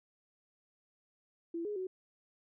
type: tone with pitch steps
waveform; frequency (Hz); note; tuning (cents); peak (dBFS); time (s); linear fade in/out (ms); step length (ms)
sine; 336 / 416.5 / 372.9; E4 / G#4 / F#4; +33 / +5 / +14; -35; 1.54-1.87; 5; 110
effects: none